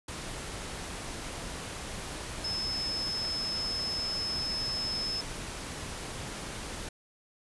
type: tone in noise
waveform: sine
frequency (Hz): 5200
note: E8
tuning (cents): -24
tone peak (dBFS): -31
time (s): 2.44-5.21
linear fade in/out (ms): 5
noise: pink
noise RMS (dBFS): -39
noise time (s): 0.08-6.89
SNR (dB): +5
effects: resampled to 24000 Hz